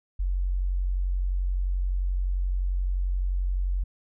sine tone, 45.76 Hz, F#1, 18 cents flat, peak -23 dBFS, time 0.19-3.84 s, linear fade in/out 10 ms, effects none

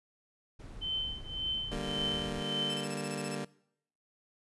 brown noise, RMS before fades -45 dBFS, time 0.59-2.43 s, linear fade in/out 10 ms
sine tone with tremolo, 3077 Hz, G7, 33 cents flat, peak -30 dBFS, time 0.81-2.86 s, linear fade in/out 20 ms, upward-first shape triangle, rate 1.8 Hz, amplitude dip 100%
20% pulse chord, G minor, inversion second, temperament just, 147 / 196 / 235.2 Hz, D3 / G3 / Bb3, +2 / 0 / +16 cents, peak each -35 dBFS, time 1.71-3.45 s, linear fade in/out 10 ms
5% pulse tone bursts, 2637 Hz, E7, in tune, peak -31 dBFS, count 10, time 2.7-3.351 s, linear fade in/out 0 ms, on 39 ms, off 29 ms
effects noise-tail reverb RT60 0.7 s tail -22 dB re dry + resampled to 24000 Hz

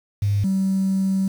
triangle tone pair in turn, 101.7 / 191.98 Hz, G#2 / G3, -36 / -36 cents, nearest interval major seventh, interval 1100 cents, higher second, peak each -13 / -14 dBFS, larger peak first, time 0.22-0.44 / 0.44-1.28 s, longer second, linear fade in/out 5 ms, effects tanh soft clip ceiling -15 dBFS + 7-bit

